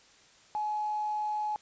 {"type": "tone with quantisation", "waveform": "sine", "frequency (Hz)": 847, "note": "G#5", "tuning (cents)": 34, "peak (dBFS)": -29, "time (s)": [0.55, 1.56], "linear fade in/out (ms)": 0, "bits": 9, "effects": ["white hiss -59 dBFS RMS until 1.61 s", "resampled to 16000 Hz"]}